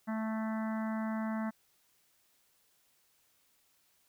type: harmonic tone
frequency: 220 Hz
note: A3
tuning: in tune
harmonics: 1 / 3 / 4 / 5 / 6 / 7 / 8 / 9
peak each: -33 / -43 / -45 / -47 / -49 / -50 / -51 / -52 dBFS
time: 0.07-1.51 s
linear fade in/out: 20 ms
effects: white hiss -71 dBFS RMS until 4.08 s